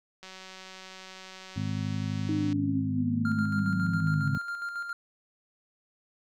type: click train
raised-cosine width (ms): 0.2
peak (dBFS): -28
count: 433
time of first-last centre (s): 0.23-2.528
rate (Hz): 188
type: harmonic tone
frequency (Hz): 51.91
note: G#1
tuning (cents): 0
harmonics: 2 / 3 / 4 / 5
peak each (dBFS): -32 / -34 / -35 / -37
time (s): 1.56-4.38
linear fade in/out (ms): 5
type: linear sweep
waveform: sine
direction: down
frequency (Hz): 310 to 135.9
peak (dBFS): -27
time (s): 2.29-4.35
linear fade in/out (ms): 0
type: tone with tremolo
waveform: triangle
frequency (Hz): 1396.9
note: F6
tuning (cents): 0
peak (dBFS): -29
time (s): 3.25-4.93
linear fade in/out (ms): 2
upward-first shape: square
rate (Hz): 7.3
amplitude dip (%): 45
effects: none